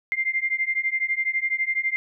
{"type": "beating tone pair", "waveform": "sine", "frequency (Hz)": [2093, 2105], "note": ["C7", "C7"], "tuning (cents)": [0, 10], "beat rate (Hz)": 12, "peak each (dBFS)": -25, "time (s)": [0.12, 1.96], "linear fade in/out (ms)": 0, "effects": []}